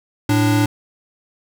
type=tone pair together; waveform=square; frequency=110.53 / 294.3 Hz; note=A2 / D4; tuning=+8 / +4 cents; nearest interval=octave + perfect fourth; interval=1696 cents; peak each=-17 dBFS; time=0.29-0.66 s; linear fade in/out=5 ms; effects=none